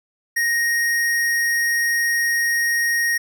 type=tone; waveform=square; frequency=1869 Hz; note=A#6; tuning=4 cents sharp; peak=-18 dBFS; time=0.36-3.18 s; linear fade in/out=10 ms; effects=none